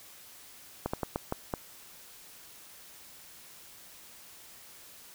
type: slowing click train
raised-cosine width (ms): 1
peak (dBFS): -16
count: 6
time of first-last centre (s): 0.86-1.538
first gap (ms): 75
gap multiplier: 1.3
effects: white hiss -52 dBFS RMS until 5.14 s